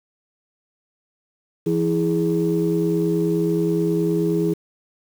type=tone cluster; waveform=sine; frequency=168.5 / 326.5 / 416 Hz; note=E3 / E4 / G#4; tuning=+38 / -17 / +3 cents; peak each=-21 dBFS; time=1.66-4.54 s; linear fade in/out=10 ms; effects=tanh soft clip ceiling -10 dBFS + 7-bit